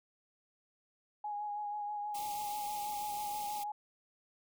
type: tone with vibrato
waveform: sine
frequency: 830.6 Hz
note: G#5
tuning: in tune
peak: -36 dBFS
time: 1.24-3.72 s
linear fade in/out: 5 ms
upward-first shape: sine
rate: 6.2 Hz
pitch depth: 22 cents each way
type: band-stop noise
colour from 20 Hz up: white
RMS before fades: -46 dBFS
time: 2.14-3.64 s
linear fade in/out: 10 ms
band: 1200 to 2100 Hz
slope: 96 dB/octave
effects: none